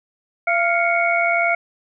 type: tone cluster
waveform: sine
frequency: 683 / 1397 / 2146 / 2227 Hz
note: F5 / F6 / C7 / C#7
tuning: -39 / 0 / +43 / +7 cents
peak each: -19 / -23 / -25 / -20 dBFS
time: 0.47-1.55 s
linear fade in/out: 5 ms
effects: none